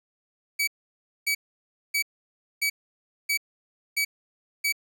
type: tone bursts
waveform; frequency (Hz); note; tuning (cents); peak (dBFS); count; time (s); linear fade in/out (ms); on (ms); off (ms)
sawtooth; 2280; C#7; +48; -19; 7; 0.59-4.725; 10; 85; 590
effects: none